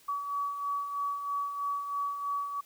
sine beating tone pair, 1135 / 1138.1 Hz, C#6 / C#6, +41 / +45 cents, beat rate 3.1 Hz, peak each -40 / -31 dBFS, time 0.08-2.61 s, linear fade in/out 10 ms, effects white hiss -60 dBFS RMS until 2.65 s

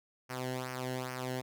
sawtooth tone with flanger, 127.8 Hz, C3, 40 cents flat, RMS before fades -38 dBFS, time 0.29-1.42 s, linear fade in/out 20 ms, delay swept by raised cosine 0.26 to 0.85 ms, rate 2.4 Hz, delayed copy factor -0.75, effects none

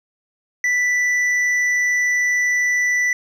sine tone with hard clipping, 1975.5 Hz, B6, in tune, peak -17 dBFS, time 0.64-3.13 s, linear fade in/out 2 ms, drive 5 dB, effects resampled to 32000 Hz

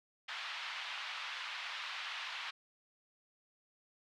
white band-pass noise, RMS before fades -43 dBFS, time 0.28-2.51 s, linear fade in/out 10 ms, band 910 to 3600 Hz, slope 24 dB/octave, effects none

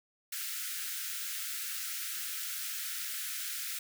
white high-pass noise, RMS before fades -38 dBFS, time 0.32-3.79 s, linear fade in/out 5 ms, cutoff 1300 Hz, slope 96 dB/octave, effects none

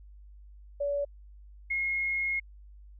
sine tone pair in turn, 571 / 2156 Hz, D5 / C#7, -49 / -49 cents, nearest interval octave + major seventh, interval 2300 cents, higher second, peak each -27 dBFS, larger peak neither, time 0.8-1.05 / 1.7-2.4 s, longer second, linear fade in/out 10 ms, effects added 50 Hz sine -48 dBFS peak until 2.99 s

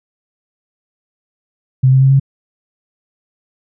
sine tone with pitch steps, 130.3 / 132.27 / 134.27 / 136.3 Hz, C3 / C3 / C3 / C#3, -7 / +19 / +45 / -29 cents, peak -6 dBFS, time 1.83-2.198 s, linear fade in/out 10 ms, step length 92 ms, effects none

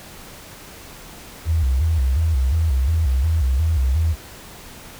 sine tone with vibrato, 72.7 Hz, D2, 17 cents flat, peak -15 dBFS, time 1.45-4.16 s, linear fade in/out 50 ms, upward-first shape square, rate 2.8 Hz, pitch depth 190 cents each way, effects pink hiss -40 dBFS RMS until 4.99 s

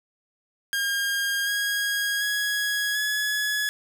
sawtooth tone with pitch steps, 1616 / 1641.4 / 1667.2 / 1693.4 Hz, G#6 / G#6 / G#6 / G#6, -48 / -21 / +6 / +33 cents, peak -20 dBFS, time 0.73-3.69 s, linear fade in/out 0 ms, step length 740 ms, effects none

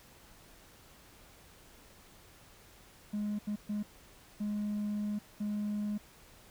triangle tone bursts at uneven times, 208.3 Hz, G#3, 5 cents sharp, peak -29 dBFS, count 5, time 3.13-3.39 / 3.47-3.56 / 3.69-3.83 / 4.4-5.19 / 5.4-5.98 s, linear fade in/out 10 ms, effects tanh soft clip ceiling -27 dBFS + pink hiss -58 dBFS RMS until 6.5 s

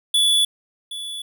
square tone with echo, 3439 Hz, A7, 40 cents flat, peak -15 dBFS, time 0.14-0.45 s, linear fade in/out 5 ms, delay 770 ms, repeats 1, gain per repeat -14 dB, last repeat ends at 1.22 s, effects none

